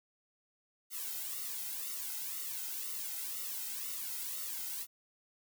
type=noise with flanger; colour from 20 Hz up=blue; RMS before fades=-40 dBFS; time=0.9-4.87 s; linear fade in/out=50 ms; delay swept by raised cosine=1.2 to 1.77 ms; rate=2 Hz; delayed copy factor=-0.9; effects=none